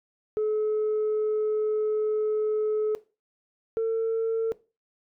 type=tone pair in turn; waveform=sine; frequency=428.8 / 450.1 Hz; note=A4 / A4; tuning=-45 / +39 cents; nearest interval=minor second; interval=84 cents; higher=second; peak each=-21 dBFS; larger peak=neither; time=0.37-2.95 / 3.77-4.52 s; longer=first; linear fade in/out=0 ms; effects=noise-tail reverb RT60 0.3 s tail -19 dB re dry + tanh soft clip ceiling -21 dBFS